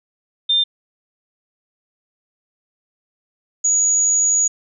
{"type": "tone pair in turn", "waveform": "sine", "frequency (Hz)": [3600, 6796], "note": ["A7", "G#8"], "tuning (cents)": [39, 39], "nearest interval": "major seventh", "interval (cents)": 1100, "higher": "second", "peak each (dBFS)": -13, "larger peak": "neither", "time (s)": [[0.49, 0.64], [3.64, 4.48]], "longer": "second", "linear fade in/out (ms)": 10, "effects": []}